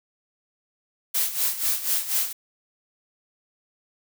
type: noise with tremolo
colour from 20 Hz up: blue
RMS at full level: -22 dBFS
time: 1.14-2.33 s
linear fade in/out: 10 ms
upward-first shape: sine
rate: 4.1 Hz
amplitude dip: 75%
effects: none